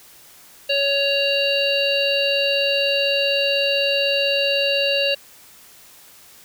harmonic tone with a mistuned harmonic, 558 Hz, C#5, 11 cents sharp, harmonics 1 / 3 / 5 / 7 / 8, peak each -21 / -32 / -20 / -26 / -28 dBFS, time 0.69-5.15 s, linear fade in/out 10 ms, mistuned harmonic 8, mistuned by +27 cents, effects white hiss -47 dBFS RMS until 6.44 s

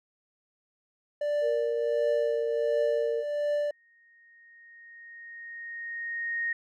triangle tone with tremolo, 587.3 Hz, D5, in tune, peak -22 dBFS, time 1.21-3.71 s, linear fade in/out 5 ms, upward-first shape triangle, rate 1.4 Hz, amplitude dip 65%
sine tone with pitch glide, 467 to 461.9 Hz, A#4 to A#4, +3 to -16 cents, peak -27 dBFS, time 1.41-3.24 s, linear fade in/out 50 ms, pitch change -19 cents, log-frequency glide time 2.15-2.29 s
sine tone with exponential growth, 1861 Hz, A#6, 3 cents flat, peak -26 dBFS, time 3.4-6.53 s, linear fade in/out 5 ms, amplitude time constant 680 ms
effects none

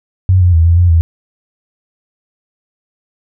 sine tone with pitch steps, 93 / 89.1 / 81.9 / 84.8 / 88.2 / 82.6 Hz, F#2 / F2 / E2 / E2 / F2 / E2, +9 / +35 / -11 / +50 / +18 / +4 cents, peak -5 dBFS, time 0.29-1.01 s, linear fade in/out 0 ms, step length 120 ms, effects none

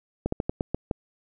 slowing click train, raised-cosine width 2 ms, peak -12 dBFS, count 7, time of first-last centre 0.26-0.912 s, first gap 64 ms, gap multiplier 1.21, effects none

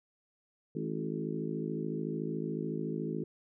harmonic tone with a mistuned harmonic, 53.8 Hz, A1, 38 cents flat, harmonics 3 / 4 / 5 / 6 / 7 / 8, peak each -38 / -39 / -40 / -41 / -41 / -42 dBFS, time 0.75-3.24 s, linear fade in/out 5 ms, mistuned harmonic 7, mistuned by -25 cents, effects none

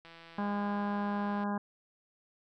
click train, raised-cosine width 0.3 ms, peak -36 dBFS, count 231, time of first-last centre 0.05-1.436 s, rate 166 Hz
harmonic tone, 204 Hz, G#3, 31 cents flat, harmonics 1 / 2 / 3 / 4 / 5 / 6 / 7 / 8, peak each -32 / -44 / -43 / -39 / -40 / -48 / -50 / -46 dBFS, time 0.38-1.58 s, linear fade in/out 5 ms
effects none

